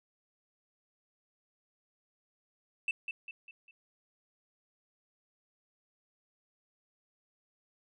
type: tone with echo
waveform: sine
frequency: 2659 Hz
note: E7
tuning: 14 cents sharp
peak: -27 dBFS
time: 2.88-2.91 s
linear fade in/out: 2 ms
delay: 200 ms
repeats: 4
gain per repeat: -7 dB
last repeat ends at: 3.71 s
effects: tanh soft clip ceiling -25 dBFS